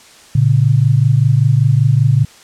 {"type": "tone pair together", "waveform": "sine", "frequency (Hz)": [115.33, 140.5], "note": ["A#2", "C#3"], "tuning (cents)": [-18, 24], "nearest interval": "minor third", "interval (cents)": 342, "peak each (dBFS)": -11, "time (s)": [0.35, 2.25], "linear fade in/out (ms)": 5, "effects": ["white hiss -42 dBFS RMS until 2.43 s", "low-pass 8000 Hz 12 dB/octave"]}